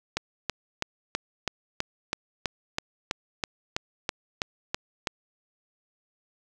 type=click train; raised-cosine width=0.2 ms; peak=-9 dBFS; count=16; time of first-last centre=0.17-5.072 s; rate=3.06 Hz; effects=none